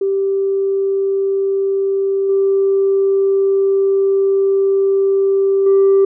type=tone with level steps; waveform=sine; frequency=391.2 Hz; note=G4; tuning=4 cents flat; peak=-13 / -10 / -6 dBFS; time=0.01-6.05 s; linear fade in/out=5 ms; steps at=2.29 / 5.66 s; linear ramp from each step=5 ms; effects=tanh soft clip ceiling -6 dBFS